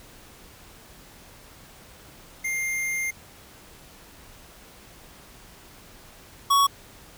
square tone pair in turn, 2110 / 1117.7 Hz, C7 / C#6, +14 / +14 cents, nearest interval major seventh, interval 1100 cents, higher first, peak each -26 / -17 dBFS, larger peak second, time 2.44-3.11 / 6.5-6.67 s, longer first, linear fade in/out 10 ms, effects pink hiss -49 dBFS RMS until 7.17 s

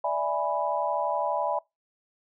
sine chord, E dominant seventh, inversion third, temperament equal, 587.3 / 659.3 / 830.6 / 987.8 Hz, D5 / E5 / G#5 / B5, 0 / 0 / 0 / 0 cents, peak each -30 dBFS, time 0.04-1.59 s, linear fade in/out 5 ms, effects noise-tail reverb RT60 0.2 s tail -24 dB re dry

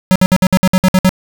square tone bursts, 186 Hz, F#3, 9 cents sharp, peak -7 dBFS, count 10, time 0.11-1.092 s, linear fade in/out 0 ms, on 46 ms, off 58 ms, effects none

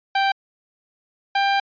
sawtooth tone pair in turn, 784 / 792.7 Hz, G5 / G5, 0 / +19 cents, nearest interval unison, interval 19 cents, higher second, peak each -13 dBFS, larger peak neither, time 0.15-0.32 / 1.35-1.6 s, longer second, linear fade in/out 5 ms, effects resampled to 11025 Hz

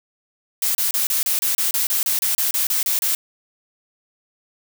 blue noise bursts, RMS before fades -20 dBFS, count 16, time 0.62-3.15 s, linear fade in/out 2 ms, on 130 ms, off 30 ms, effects none

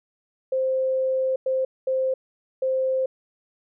sine tone bursts at uneven times, 523.3 Hz, C5, in tune, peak -20 dBFS, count 4, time 0.52-1.36 / 1.46-1.65 / 1.87-2.14 / 2.62-3.06 s, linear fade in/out 5 ms, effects none

